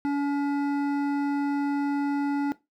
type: tone with hard clipping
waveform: triangle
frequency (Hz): 284.3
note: C#4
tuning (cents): +44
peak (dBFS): -25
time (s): 0.05-2.52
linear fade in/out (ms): 0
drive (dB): 15
effects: noise-tail reverb RT60 0.2 s tail -17 dB re dry